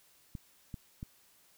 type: clicks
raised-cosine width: 5 ms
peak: -28 dBFS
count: 3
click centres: 0.352 / 0.742 / 1.029 s
effects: white hiss -65 dBFS RMS until 1.57 s